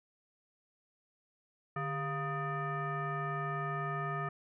sine tone with frequency modulation, 696 Hz, F5, 6 cents flat, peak -33 dBFS, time 1.76-4.29 s, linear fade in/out 5 ms, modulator 548 Hz, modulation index 1.8, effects none

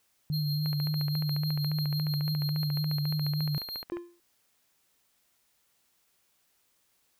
sine tone with vibrato, 150 Hz, D3, 37 cents sharp, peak -27 dBFS, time 0.3-3.58 s, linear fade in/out 0 ms, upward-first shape sine, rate 3.6 Hz, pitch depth 37 cents each way
square tone with tremolo, 4214 Hz, C8, 12 cents sharp, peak -34 dBFS, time 0.32-3.84 s, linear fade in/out 20 ms, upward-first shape triangle, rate 6.2 Hz, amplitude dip 55%
click train, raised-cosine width 0.5 ms, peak -27 dBFS, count 48, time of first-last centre 0.66-3.97 s, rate 14.2 Hz
triangle tone with exponential decay, 346.8 Hz, F4, 12 cents flat, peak -26 dBFS, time 3.92-4.2 s, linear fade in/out 1 ms, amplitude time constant 59 ms
effects white hiss -71 dBFS RMS until 7.19 s

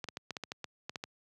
clicks, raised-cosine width 0.2 ms, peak -21 dBFS, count 11, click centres 0.042 / 0.087 / 0.171 / 0.307 / 0.368 / 0.437 / 0.519 / 0.643 / 0.895 / 0.958 / 1.039 s, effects high-pass 100 Hz 12 dB/octave

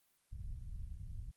pink low-pass noise, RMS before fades -45 dBFS, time 0.31-1.32 s, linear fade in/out 20 ms, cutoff 110 Hz, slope 24 dB/octave, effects white hiss -75 dBFS RMS until 1.36 s + Opus 32 kbps

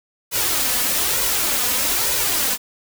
white noise with flanger, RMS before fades -20 dBFS, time 0.31-2.58 s, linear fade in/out 50 ms, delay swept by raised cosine 2 to 4.1 ms, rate 1.1 Hz, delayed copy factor +0.55, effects none

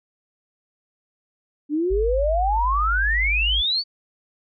sine exponential sweep, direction up, 285.3 to 4619 Hz, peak -19 dBFS, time 1.69-3.84 s, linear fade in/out 50 ms
sine tone, 52.1 Hz, G#1, 6 cents sharp, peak -22 dBFS, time 1.9-3.62 s, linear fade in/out 20 ms
effects none

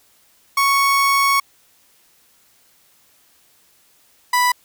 30% pulse tone pair in turn, 1108.7 / 987.7 Hz, C#6 / B5, 0 / 0 cents, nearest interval major second, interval 200 cents, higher first, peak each -11 dBFS, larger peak neither, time 0.57-1.4 / 4.33-4.52 s, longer first, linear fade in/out 5 ms, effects white hiss -56 dBFS RMS until 4.64 s

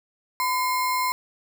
sine tone with sample-and-hold, 1010 Hz, B5, 39 cents sharp, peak -21 dBFS, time 0.4-1.12 s, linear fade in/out 0 ms, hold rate 3150 Hz, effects none

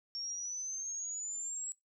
sine exponential sweep, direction up, 5490 to 7760 Hz, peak -37 dBFS, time 0.15-1.72 s, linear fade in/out 0 ms, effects noise-tail reverb RT60 0.2 s tail -24 dB re dry

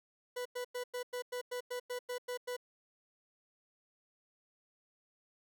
40% pulse tone bursts, 493.9 Hz, B4, in tune, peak -36 dBFS, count 12, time 0.36-2.567 s, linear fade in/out 10 ms, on 95 ms, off 97 ms, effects none

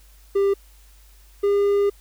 triangle tone pair in turn, 396.6 / 403.8 Hz, G4 / G#4, +20 / -49 cents, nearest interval unison, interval 31 cents, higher second, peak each -14 dBFS, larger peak neither, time 0.35-0.54 / 1.43-1.9 s, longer second, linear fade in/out 10 ms, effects added 50 Hz sine -48 dBFS peak until 2 s + white hiss -56 dBFS RMS until 2 s

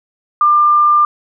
sine tone, 1195 Hz, D6, 30 cents sharp, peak -7 dBFS, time 0.41-1.05 s, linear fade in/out 2 ms, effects none

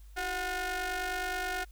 sawtooth ring-modulated tone, 355.1 Hz, F4, 29 cents sharp, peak -25 dBFS, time 0.16-1.65 s, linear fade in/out 20 ms, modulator 1090 Hz, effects added 50 Hz sine -48 dBFS peak until 1.71 s + white hiss -66 dBFS RMS until 1.71 s

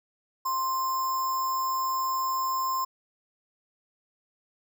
sine tone with sample-and-hold, 1046.5 Hz, C6, in tune, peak -25 dBFS, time 0.45-2.85 s, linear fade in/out 10 ms, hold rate 6300 Hz, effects none

